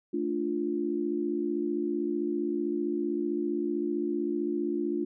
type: chord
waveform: sine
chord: D minor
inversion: second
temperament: equal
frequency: 220 / 293.7 / 349.2 Hz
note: A3 / D4 / F4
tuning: 0 / 0 / 0 cents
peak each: -35 / -31 / -30 dBFS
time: 0.13-5.05 s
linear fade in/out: 10 ms
effects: none